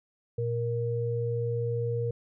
sine tone pair together, 117.5 / 470 Hz, A#2 / A#4, +14 / +14 cents, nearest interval 2 octaves, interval 2400 cents, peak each -29 / -30 dBFS, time 0.38-2.11 s, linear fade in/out 5 ms, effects none

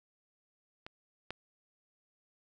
clicks, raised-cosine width 0.3 ms, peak -28 / -22 dBFS, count 2, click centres 0.865 / 1.306 s, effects none

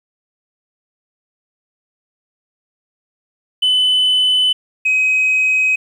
sine tone pair in turn, 3014 / 2530 Hz, F#7 / D#7, +31 / +28 cents, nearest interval minor third, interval 303 cents, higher first, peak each -9 / -10 dBFS, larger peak first, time 3.62-4.53 / 4.85-5.76 s, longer neither, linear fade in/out 10 ms, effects tanh soft clip ceiling -9 dBFS + 8-bit

